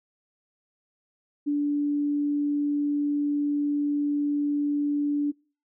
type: tone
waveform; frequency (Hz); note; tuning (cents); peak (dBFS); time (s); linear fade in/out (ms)
sine; 290.6; D4; -18; -22; 1.46-5.32; 20
effects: noise-tail reverb RT60 0.4 s tail -26 dB re dry